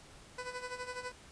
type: tone with tremolo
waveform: 15% pulse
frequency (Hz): 499.1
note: B4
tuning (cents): +18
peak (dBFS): -31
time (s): 0.38-1.12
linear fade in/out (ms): 5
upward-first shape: sine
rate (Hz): 12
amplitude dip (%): 70
effects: pink hiss -56 dBFS RMS until 1.31 s + resampled to 22050 Hz